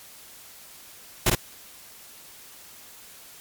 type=noise with echo; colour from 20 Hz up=pink; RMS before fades=-19 dBFS; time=1.26-1.3 s; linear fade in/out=5 ms; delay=51 ms; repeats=1; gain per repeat=-2 dB; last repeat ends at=1.351 s; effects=white hiss -47 dBFS RMS until 3.4 s + MP3 96 kbps